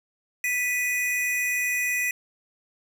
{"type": "tone pair together", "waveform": "square", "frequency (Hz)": [1975.5, 2487], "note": ["B6", "D#7"], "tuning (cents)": [0, -1], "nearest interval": "major third", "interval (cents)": 399, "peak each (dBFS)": -27, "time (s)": [0.44, 2.11], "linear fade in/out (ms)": 2, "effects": []}